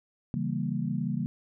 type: chord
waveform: sine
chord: C# diminished seventh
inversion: none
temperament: equal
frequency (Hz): 138.59 / 164.81 / 196 / 233.1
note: C#3 / E3 / G3 / Bb3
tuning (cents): 0 / 0 / 0 / 0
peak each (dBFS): -33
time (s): 0.34-1.26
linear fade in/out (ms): 0
effects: none